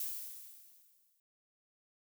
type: noise with exponential decay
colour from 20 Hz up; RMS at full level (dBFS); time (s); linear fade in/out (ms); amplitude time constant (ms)
violet; -37; 0-1.2; 2; 260
effects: none